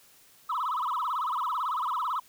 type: tone with vibrato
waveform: sine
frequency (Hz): 1127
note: C#6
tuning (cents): +28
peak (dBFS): -25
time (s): 0.49-2.2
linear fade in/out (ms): 10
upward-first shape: sine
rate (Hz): 18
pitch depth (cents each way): 270
effects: tanh soft clip ceiling -25 dBFS + white hiss -58 dBFS RMS until 2.28 s